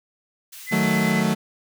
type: high-pass noise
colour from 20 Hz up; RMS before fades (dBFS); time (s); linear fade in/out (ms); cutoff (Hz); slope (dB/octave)
white; -40; 0.52-1.12; 10; 1700; 12
type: tone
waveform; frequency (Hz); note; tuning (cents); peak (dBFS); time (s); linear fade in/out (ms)
sine; 2026; B6; +44; -26; 0.66-1.24; 50
type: chord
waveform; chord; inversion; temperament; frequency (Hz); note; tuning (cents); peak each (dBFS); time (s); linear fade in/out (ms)
40% pulse; D# diminished; none; equal; 155.56 / 185 / 220; D#3 / F#3 / A3; 0 / 0 / 0; -25 / -22 / -21; 0.71-1.35; 20
effects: none